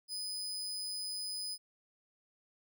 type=tone; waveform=35% pulse; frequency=4998 Hz; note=D#8; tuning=7 cents sharp; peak=-36 dBFS; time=0.08-1.58 s; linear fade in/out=50 ms; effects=none